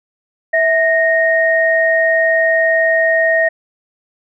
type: tone pair together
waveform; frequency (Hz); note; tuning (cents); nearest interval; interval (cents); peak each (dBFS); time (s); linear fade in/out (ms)
sine; 652 / 1859.1; E5 / A#6; -19 / -5; octave + tritone; 1814; -13; 0.53-3.49; 10
effects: none